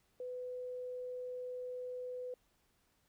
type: tone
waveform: sine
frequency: 500 Hz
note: B4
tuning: 21 cents sharp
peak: -40 dBFS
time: 0.2-2.34 s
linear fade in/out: 2 ms
effects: pink hiss -75 dBFS RMS until 3.08 s